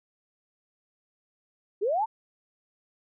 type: linear sweep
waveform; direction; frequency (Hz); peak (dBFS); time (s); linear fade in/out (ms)
sine; up; 366.8 to 934; -23; 1.81-2.06; 20
effects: none

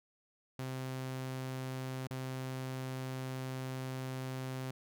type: tone with dropouts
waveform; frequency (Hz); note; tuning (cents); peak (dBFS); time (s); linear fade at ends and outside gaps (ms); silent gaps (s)
sawtooth; 130.4; C3; -5; -34; 0.59-4.71; 2; 2.072-2.108
effects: none

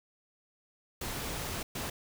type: noise bursts at uneven times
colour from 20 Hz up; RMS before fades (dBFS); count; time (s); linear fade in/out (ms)
pink; -37; 2; 1.01-1.63 / 1.75-1.9; 5
effects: none

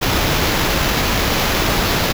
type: noise with sample-and-hold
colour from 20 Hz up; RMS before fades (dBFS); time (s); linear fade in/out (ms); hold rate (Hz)
pink; -17; 0.01-2.13; 20; 8820
effects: none

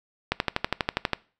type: click train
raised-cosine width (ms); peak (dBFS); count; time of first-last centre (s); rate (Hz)
0.3; -6; 11; 0.32-1.133; 12.3
effects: noise-tail reverb RT60 0.4 s tail -22 dB re dry

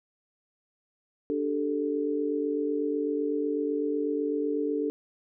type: chord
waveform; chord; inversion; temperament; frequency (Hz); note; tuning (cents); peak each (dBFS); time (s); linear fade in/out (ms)
sine; D suspended fourth; none; equal; 293.7 / 392 / 440; D4 / G4 / A4; 0 / 0 / 0; -29 / -34 / -29; 1.3-4.9; 0
effects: none

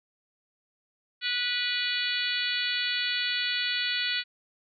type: harmonic tone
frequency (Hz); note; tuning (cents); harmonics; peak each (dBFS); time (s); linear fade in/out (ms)
490.1; B4; -13; 3 / 4 / 5 / 6 / 7 / 8 / 9; -34 / -34 / -34 / -34 / -34 / -34 / -34; 1.21-4.24; 50
effects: none

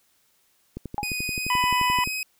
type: click train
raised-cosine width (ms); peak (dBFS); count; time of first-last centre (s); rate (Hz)
3; -20; 16; 0.77-2.074; 11.5
type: tone with exponential decay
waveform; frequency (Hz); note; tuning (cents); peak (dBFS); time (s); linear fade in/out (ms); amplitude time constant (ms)
sine; 830.6; G#5; 0; -20; 0.98-1.1; 0; 25
type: tone with pitch glide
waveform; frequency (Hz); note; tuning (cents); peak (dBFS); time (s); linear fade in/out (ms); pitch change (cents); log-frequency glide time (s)
sawtooth; 2489 to 2528; D#7 to D#7; 0 to +27; -24; 1.03-2.23; 2; +27; 1.25-1.74
type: harmonic tone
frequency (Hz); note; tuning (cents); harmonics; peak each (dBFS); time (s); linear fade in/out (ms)
994; B5; +11; 1 / 2 / 3; -21 / -29 / -30; 1.5-2.04; 2
effects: white hiss -65 dBFS RMS until 2.39 s

